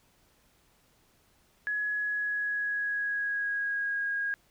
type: tone with pitch glide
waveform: sine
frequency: 1685 to 1636.1 Hz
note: G#6 to G#6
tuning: +25 to -26 cents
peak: -28 dBFS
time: 1.67-4.34 s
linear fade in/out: 0 ms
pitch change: -51 cents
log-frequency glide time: 1.93-4.11 s
effects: pink hiss -66 dBFS RMS until 4.5 s